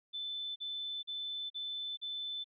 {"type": "tone bursts", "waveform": "sine", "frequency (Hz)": 3520, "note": "A7", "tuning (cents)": 0, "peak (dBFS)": -37, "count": 5, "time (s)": [0.13, 2.444], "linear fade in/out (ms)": 20, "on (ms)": 430, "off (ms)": 41, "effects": []}